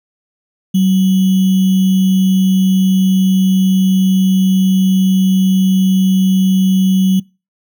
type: tone with sample-and-hold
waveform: sine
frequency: 188.9 Hz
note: F#3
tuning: 36 cents sharp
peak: -8 dBFS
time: 0.74-7.2 s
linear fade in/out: 10 ms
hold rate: 3150 Hz
effects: noise-tail reverb RT60 0.3 s tail -25 dB re dry